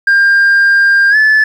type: tone with pitch glide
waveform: sine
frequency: 1600 to 1734.8 Hz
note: G6 to A6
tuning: +35 to -25 cents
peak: -3 dBFS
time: 0.07-1.44 s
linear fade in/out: 5 ms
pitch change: +140 cents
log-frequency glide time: 1.1-1.16 s
effects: tanh soft clip ceiling -4 dBFS + 7-bit